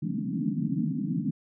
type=band-pass noise; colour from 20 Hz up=pink; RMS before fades=-29 dBFS; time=0.02-1.31 s; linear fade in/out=10 ms; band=140 to 300 Hz; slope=96 dB/octave; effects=none